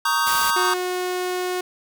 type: chord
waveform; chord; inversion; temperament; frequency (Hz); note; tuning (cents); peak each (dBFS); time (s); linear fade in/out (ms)
square; Eb dominant seventh; second; just; 933.4 / 1120.1 / 1244.5 / 1555.6; Bb5 / Db6 / Eb6 / G6; +2 / +18 / 0 / -14; -25; 0.05-0.74; 5
type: noise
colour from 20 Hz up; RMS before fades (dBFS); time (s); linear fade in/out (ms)
white; -27; 0.26-0.51; 10
type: tone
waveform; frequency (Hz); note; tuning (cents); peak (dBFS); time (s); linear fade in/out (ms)
sawtooth; 363.4; F#4; -31; -19; 0.56-1.61; 5
effects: none